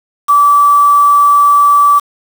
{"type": "tone with quantisation", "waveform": "sine", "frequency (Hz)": 1156, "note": "D6", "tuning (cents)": -28, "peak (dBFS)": -4, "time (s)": [0.28, 2], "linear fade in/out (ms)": 20, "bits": 4, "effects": []}